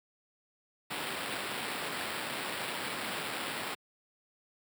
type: noise with sample-and-hold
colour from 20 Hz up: white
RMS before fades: -37 dBFS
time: 0.9-3.75 s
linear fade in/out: 10 ms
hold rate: 6300 Hz
effects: high-pass 150 Hz 12 dB/octave